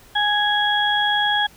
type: harmonic tone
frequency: 830.6 Hz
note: G#5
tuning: in tune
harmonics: 1 / 2 / 4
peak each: -21 / -21 / -21 dBFS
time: 0.15-1.47 s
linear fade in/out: 10 ms
effects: pink hiss -49 dBFS RMS until 1.56 s